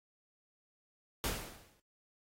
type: noise with exponential decay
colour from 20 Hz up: pink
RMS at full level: -33 dBFS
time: 1.24-1.8 s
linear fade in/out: 0 ms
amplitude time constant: 120 ms
effects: AAC 48 kbps